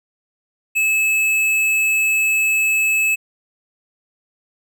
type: tone with hard clipping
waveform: sine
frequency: 2600 Hz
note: E7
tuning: 24 cents flat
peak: -16 dBFS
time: 0.75-3.16 s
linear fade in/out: 20 ms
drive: 11 dB
effects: none